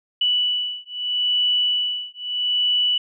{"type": "beating tone pair", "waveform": "sine", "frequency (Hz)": [2960, 2960.78], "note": ["F#7", "F#7"], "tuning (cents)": [0, 0], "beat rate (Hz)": 0.78, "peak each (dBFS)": -22, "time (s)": [0.21, 2.98], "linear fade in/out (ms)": 5, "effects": []}